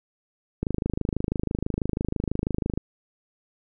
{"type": "click train", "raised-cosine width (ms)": 3, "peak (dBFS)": -12, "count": 57, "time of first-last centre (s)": [0.63, 2.776], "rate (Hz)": 26.1, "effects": []}